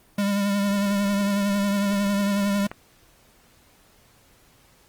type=tone with vibrato; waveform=square; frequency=201 Hz; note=G3; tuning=44 cents sharp; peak=-21 dBFS; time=0.18-2.67 s; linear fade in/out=5 ms; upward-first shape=triangle; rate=11 Hz; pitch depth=37 cents each way
type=click; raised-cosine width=0.5 ms; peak=-18 dBFS; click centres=2.715 s
effects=pink hiss -57 dBFS RMS until 4.88 s + Opus 32 kbps